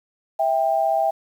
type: tone pair together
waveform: sine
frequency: 655.2 / 791 Hz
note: E5 / G5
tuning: -11 / +15 cents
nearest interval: minor third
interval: 326 cents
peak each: -20 dBFS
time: 0.39-1.11 s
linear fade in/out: 10 ms
effects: 8-bit